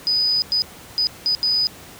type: tone bursts at uneven times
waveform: sine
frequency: 4978 Hz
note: D#8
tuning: in tune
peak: -16 dBFS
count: 5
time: 0.07-0.42 / 0.52-0.62 / 0.98-1.07 / 1.26-1.35 / 1.43-1.67 s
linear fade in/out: 0 ms
effects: pink hiss -41 dBFS RMS until 1.99 s + high-pass 60 Hz 12 dB/octave